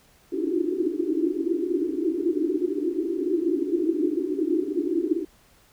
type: band-pass noise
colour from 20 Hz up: white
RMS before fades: -25 dBFS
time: 0.32-5.25 s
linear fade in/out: 10 ms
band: 290 to 380 Hz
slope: 96 dB/octave
effects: pink hiss -58 dBFS RMS until 5.72 s